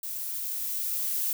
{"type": "noise with level ramp", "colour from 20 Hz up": "violet", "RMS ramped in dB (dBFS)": [-35, -28], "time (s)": [0.03, 1.33], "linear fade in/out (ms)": 2, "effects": []}